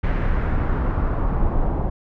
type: noise with low-pass filter sweep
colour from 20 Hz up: brown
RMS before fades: -20 dBFS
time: 0.03-1.9 s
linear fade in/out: 10 ms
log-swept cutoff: 2000 to 850 Hz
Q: 1.7
effects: none